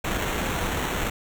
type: noise with sample-and-hold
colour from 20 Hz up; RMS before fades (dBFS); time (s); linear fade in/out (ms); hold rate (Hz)
pink; -27; 0.04-1.1; 5; 4900
effects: none